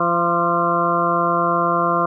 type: harmonic tone with a mistuned harmonic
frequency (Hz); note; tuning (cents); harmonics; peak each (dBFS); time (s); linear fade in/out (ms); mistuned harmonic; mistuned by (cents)
171.4; F3; -32; 1 / 2 / 3 / 4 / 6 / 7 / 8; -26 / -25 / -25 / -23 / -20 / -22 / -25; 0-2.06; 5; 6; +34
effects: none